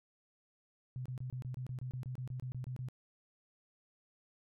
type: tone bursts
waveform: sine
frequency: 127.2 Hz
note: C3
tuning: 48 cents flat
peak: -38 dBFS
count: 16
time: 0.96-2.886 s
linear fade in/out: 0 ms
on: 96 ms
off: 26 ms
effects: none